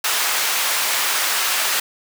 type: high-pass noise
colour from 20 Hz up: pink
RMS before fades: -20 dBFS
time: 0.04-1.8 s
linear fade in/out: 5 ms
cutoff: 1100 Hz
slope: 12 dB/octave
effects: none